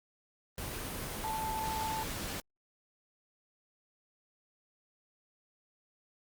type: tone in noise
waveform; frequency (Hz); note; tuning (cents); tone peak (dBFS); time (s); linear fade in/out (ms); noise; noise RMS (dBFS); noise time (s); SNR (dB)
sine; 880; A5; 0; -34; 1.24-2.03; 0; pink; -39; 0.58-2.4; +2
effects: Opus 24 kbps